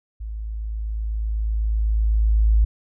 sine tone with level ramp, 54 Hz, A1, 32 cents flat, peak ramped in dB -28 to -12 dBFS, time 0.2-2.65 s, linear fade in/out 10 ms, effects none

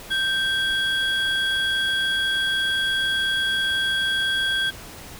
triangle tone pair together, 1568 / 3322 Hz, G6 / G#7, 0 / 0 cents, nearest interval octave + minor second, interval 1300 cents, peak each -21 / -22 dBFS, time 0.1-4.71 s, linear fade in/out 20 ms, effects pink hiss -40 dBFS RMS until 5.19 s

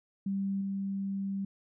sine tone with level steps, 196 Hz, G3, in tune, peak -29 / -31 dBFS, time 0.26-1.45 s, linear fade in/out 5 ms, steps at 0.61 s, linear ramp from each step 2 ms, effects none

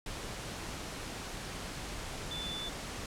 sine tone in noise, 3501 Hz, A7, 9 cents flat, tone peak -38 dBFS, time 2.31-2.69 s, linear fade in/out 2 ms, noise pink, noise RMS -41 dBFS, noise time 0.06-3.06 s, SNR 0 dB, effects low-pass 9000 Hz 12 dB/octave

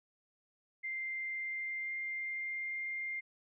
sine tone with pitch glide, 2093 to 2109 Hz, C7 to C7, 0 to +13 cents, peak -36 dBFS, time 0.83-3.21 s, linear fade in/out 20 ms, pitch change +13 cents, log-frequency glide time 1.33-2.76 s, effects none

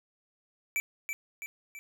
square tone with echo, 2324 Hz, D7, 19 cents flat, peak -28 dBFS, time 0.76-0.8 s, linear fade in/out 0 ms, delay 330 ms, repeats 3, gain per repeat -5 dB, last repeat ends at 1.79 s, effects none

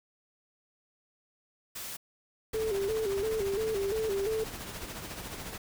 white noise, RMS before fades -40 dBFS, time 1.75-1.97 s, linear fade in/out 10 ms
pink noise with tremolo, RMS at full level -39 dBFS, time 2.53-5.58 s, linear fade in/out 5 ms, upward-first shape sine, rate 14 Hz, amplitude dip 45%
sine tone with vibrato, 416.6 Hz, G#4, 5 cents sharp, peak -28 dBFS, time 2.54-4.44 s, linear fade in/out 5 ms, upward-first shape square, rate 2.9 Hz, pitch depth 96 cents each way
effects none

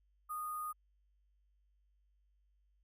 sine tone with sample-and-hold, 1232 Hz, D#6, 17 cents flat, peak -38 dBFS, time 0.29-0.73 s, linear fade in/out 20 ms, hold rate 11025 Hz, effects added 50 Hz sine -70 dBFS peak until 2.83 s

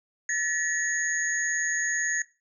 sine tone cluster, 1738 / 1900 / 6670 Hz, A6 / A#6 / G#8, -22 / +33 / +7 cents, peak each -30 dBFS, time 0.29-2.22 s, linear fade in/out 2 ms, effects noise-tail reverb RT60 0.3 s tail -18 dB re dry

